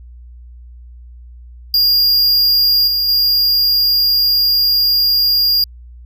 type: tone with level steps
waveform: square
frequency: 4823 Hz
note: D8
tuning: 45 cents sharp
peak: -10 / -14 / -11 dBFS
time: 1.74-5.64 s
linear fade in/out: 2 ms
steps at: 2.87 / 3.08 s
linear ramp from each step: 10 ms
effects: added 60 Hz sine -34 dBFS peak until 6.05 s